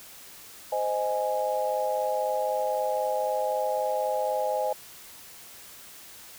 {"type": "chord", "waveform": "sine", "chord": "Ab major", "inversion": "first", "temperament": "just", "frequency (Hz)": [519.1, 623, 830.6], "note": ["C5", "Eb5", "Ab5"], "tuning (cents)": [-14, 2, 0], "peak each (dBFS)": -29, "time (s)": [0.72, 4.73], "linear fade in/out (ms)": 5, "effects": ["white hiss -47 dBFS RMS until 6.38 s"]}